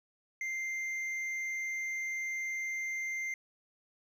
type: tone with hard clipping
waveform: triangle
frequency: 2093 Hz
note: C7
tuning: in tune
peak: -35 dBFS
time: 0.41-3.34 s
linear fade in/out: 2 ms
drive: 8 dB
effects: none